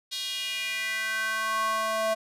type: tone with high-pass filter sweep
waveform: square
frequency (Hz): 220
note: A3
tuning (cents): 0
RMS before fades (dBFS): -29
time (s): 0.11-2.15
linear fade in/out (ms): 20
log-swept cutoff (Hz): 3800 to 710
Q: 3.6
effects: resampled to 32000 Hz